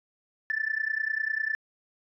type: tone with amplitude modulation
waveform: sine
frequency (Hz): 1760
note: A6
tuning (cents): 0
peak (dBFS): -22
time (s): 0.5-1.55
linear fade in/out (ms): 0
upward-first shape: sine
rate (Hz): 30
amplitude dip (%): 90
effects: tanh soft clip ceiling -18 dBFS